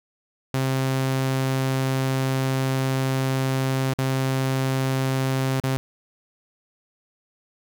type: tone with dropouts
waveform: sawtooth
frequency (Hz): 132.6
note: C3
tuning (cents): +23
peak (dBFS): -17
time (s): 0.54-5.77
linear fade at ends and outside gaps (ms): 0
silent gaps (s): 3.936-3.986 / 5.601-5.637
effects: none